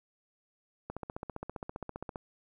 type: click train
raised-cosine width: 1 ms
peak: -24 dBFS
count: 20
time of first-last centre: 0.9-2.158 s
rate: 15.1 Hz
effects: 11-bit